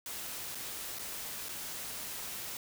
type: noise with dropouts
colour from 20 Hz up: white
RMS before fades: -41 dBFS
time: 0.06-2.57 s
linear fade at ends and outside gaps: 1 ms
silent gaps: 0.548-0.553 / 0.987-0.993 / 1.486-1.491 s
effects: none